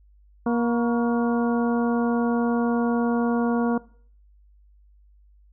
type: harmonic tone with a mistuned harmonic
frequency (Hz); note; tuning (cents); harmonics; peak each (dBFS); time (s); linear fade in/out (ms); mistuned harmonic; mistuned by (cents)
236.4; A#3; +24; 1 / 2 / 3 / 4 / 5 / 6; -21 / -27 / -31 / -33 / -35 / -37; 0.46-3.78; 5; 5; -85
effects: noise-tail reverb RT60 0.5 s tail -20 dB re dry + added 50 Hz sine -52 dBFS peak until 5.52 s